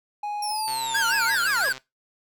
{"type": "tone with pitch glide", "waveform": "triangle", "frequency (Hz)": [830.6, 905.8], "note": ["G#5", "A#5"], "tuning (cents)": [0, -50], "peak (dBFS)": -25, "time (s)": [0.23, 1.35], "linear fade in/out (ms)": 5, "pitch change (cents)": 150, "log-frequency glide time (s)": [0.42, 0.82]}
{"type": "linear sweep", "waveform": "25% pulse", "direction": "down", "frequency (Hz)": [5588, 467.7], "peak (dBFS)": -25, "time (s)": [0.42, 1.69], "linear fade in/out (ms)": 5}
{"type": "click train", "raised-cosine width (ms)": 0.2, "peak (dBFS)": -21, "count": 145, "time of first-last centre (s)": [0.68, 1.779], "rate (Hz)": 131}
{"type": "tone with vibrato", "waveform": "square", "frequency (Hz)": 1517, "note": "F#6", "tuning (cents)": 43, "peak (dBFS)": -22, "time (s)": [0.94, 1.73], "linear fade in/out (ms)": 10, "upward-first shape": "sine", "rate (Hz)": 5.8, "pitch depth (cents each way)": 170}
{"effects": ["noise-tail reverb RT60 0.2 s tail -19 dB re dry"]}